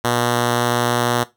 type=tone; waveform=5% pulse; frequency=120.4 Hz; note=B2; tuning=44 cents flat; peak=-5 dBFS; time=0.04-1.24 s; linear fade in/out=10 ms; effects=noise-tail reverb RT60 0.2 s tail -17 dB re dry